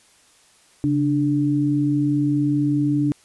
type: tone pair together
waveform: sine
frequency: 138.59 / 293.7 Hz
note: C#3 / D4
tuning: 0 / 0 cents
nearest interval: octave + minor second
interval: 1300 cents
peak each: -22 / -18 dBFS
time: 0.84-3.12 s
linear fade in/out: 0 ms
effects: white hiss -55 dBFS RMS until 3.24 s + resampled to 24000 Hz